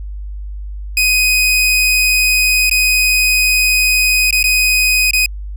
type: tone with dropouts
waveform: sawtooth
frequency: 2503 Hz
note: D#7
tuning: 10 cents sharp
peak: -7 dBFS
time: 0.97-5.26 s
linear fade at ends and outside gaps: 2 ms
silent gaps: 2.697-2.712 / 4.308-4.326 / 4.429-4.44 / 5.109-5.133 s
effects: added 50 Hz sine -23 dBFS peak until 5.56 s